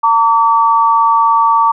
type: tone pair together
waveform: sine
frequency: 910 / 1146.5 Hz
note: A#5 / D6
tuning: -42 / -42 cents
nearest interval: major third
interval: 400 cents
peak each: -10 dBFS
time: 0.03-1.72 s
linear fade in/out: 10 ms
effects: none